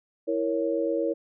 sine chord, A# diminished, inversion second, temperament equal, 329.6 / 466.2 / 554.4 Hz, E4 / A#4 / C#5, 0 / 0 / 0 cents, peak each -28 dBFS, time 0.27-1.14 s, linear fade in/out 20 ms, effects none

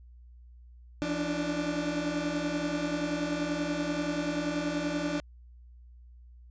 30% pulse tone cluster, 170.1 / 287.7 / 298.1 Hz, F3 / D4 / D4, -45 / -36 / +26 cents, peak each -34 / -32 / -29 dBFS, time 1.02-5.2 s, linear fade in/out 0 ms, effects added 60 Hz sine -49 dBFS peak until 6.5 s + resampled to 16000 Hz

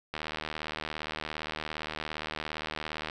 click train, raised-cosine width 0.3 ms, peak -18 dBFS, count 230, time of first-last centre 0.14-3.099 s, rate 77.4 Hz, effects none

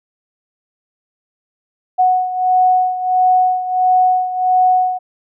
sine beating tone pair, 737 / 738.5 Hz, F#5 / F#5, -7 / -3 cents, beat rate 1.5 Hz, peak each -12 / -17 dBFS, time 1.98-4.99 s, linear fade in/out 20 ms, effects none

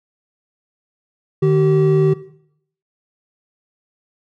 triangle tone pair together, 152.2 / 383.5 Hz, D#3 / G4, -38 / -38 cents, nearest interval octave + major third, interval 1600 cents, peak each -12 dBFS, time 1.42-2.14 s, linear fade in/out 10 ms, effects noise-tail reverb RT60 0.7 s tail -17 dB re dry

